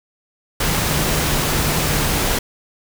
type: tone in noise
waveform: sine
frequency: 150.3 Hz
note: D3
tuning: 40 cents sharp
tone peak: -25 dBFS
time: 0.67-2.17 s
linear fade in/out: 5 ms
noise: pink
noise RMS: -19 dBFS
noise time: 0.6-2.39 s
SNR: -9 dB
effects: none